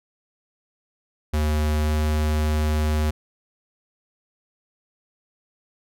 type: tone with pitch glide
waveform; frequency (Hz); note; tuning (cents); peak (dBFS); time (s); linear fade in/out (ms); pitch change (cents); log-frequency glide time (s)
square; 76 to 76.48; D#2 to D#2; -40 to -29; -20; 1.33-3.11; 10; +11; 1.82-1.91
effects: none